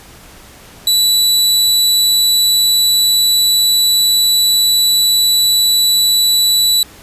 sawtooth tone, 3951 Hz, B7, in tune, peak -6 dBFS, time 0.87-6.83 s, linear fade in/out 2 ms, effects pink hiss -39 dBFS RMS until 7.02 s + resampled to 32000 Hz

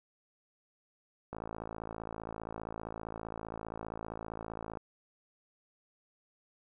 click train, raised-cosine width 1 ms, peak -26 dBFS, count 191, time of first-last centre 1.33-4.772 s, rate 55.2 Hz, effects none

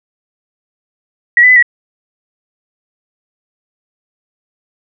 sine tone with pitch steps, 1917 / 1998 / 2010 / 1923 Hz, A#6 / B6 / B6 / B6, +48 / +20 / +30 / -47 cents, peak -3 dBFS, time 1.37-1.626 s, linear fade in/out 2 ms, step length 64 ms, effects none

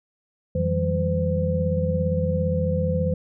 sine tone cluster, 87.5 / 162.1 / 179.9 / 197 / 511 Hz, F2 / E3 / F#3 / G3 / C5, +4 / -29 / -48 / +9 / -41 cents, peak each -25 / -25 / -31 / -31 / -25 dBFS, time 0.55-3.14 s, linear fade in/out 5 ms, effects none

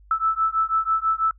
sine beating tone pair, 1312 / 1318.1 Hz, E6 / E6, -9 / -1 cents, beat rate 6.1 Hz, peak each -22 dBFS, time 0.11-1.31 s, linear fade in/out 2 ms, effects noise-tail reverb RT60 0.1 s tail -23 dB re dry + added 50 Hz sine -48 dBFS peak until 1.38 s

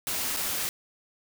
white noise with dropouts, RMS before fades -30 dBFS, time 0.07-0.69 s, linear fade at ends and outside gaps 0 ms, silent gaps 0.365-0.37 s, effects none

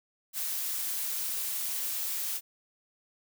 blue noise, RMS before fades -33 dBFS, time 0.33-2.41 s, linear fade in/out 50 ms, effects none

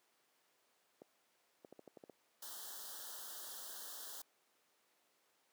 clicks, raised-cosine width 2 ms, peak -35 dBFS, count 8, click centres 1.019 / 1.648 / 1.726 / 1.793 / 1.877 / 1.972 / 2.038 / 2.097 s
white band-stop noise, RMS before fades -49 dBFS, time 2.42-4.22 s, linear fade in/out 5 ms, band 1800 to 3000 Hz, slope 96 dB/octave
effects pink hiss -75 dBFS RMS until 5.52 s + high-pass 400 Hz 12 dB/octave

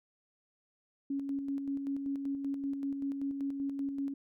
sine tone with tremolo, 277.2 Hz, C#4, in tune, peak -31 dBFS, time 1.1-4.14 s, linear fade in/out 5 ms, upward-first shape square, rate 5.2 Hz, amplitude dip 40%, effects none

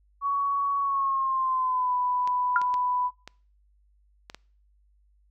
sine tone with pitch glide, 1121 to 992.9 Hz, C#6 to B5, +19 to +9 cents, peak -23 dBFS, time 0.21-3.11 s, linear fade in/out 50 ms, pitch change -210 cents, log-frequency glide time 0.8-1.94 s
clicks, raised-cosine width 0.2 ms, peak -22 dBFS, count 6, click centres 2.275 / 2.616 / 2.741 / 3.276 / 4.299 / 4.346 s
sine tone with exponential decay, 1396.9 Hz, F6, in tune, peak -15 dBFS, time 2.56-2.64 s, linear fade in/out 1 ms, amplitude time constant 16 ms
effects noise-tail reverb RT60 0.5 s tail -24 dB re dry + added 50 Hz sine -60 dBFS peak until 5.3 s

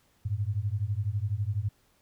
sine beating tone pair, 97 / 109 Hz, G2 / A2, -18 / -16 cents, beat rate 12 Hz, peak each -30 dBFS, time 0.25-1.69 s, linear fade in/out 10 ms, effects pink hiss -67 dBFS RMS until 2.01 s

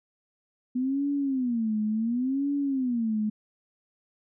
sine tone with vibrato, 246.3 Hz, B3, 5 cents flat, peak -24 dBFS, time 0.75-3.3 s, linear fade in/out 10 ms, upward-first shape sine, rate 0.7 Hz, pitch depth 250 cents each way, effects none

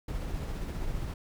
brown noise with tremolo, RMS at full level -33 dBFS, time 0.08-1.14 s, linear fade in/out 5 ms, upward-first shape sine, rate 15 Hz, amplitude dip 25%, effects none

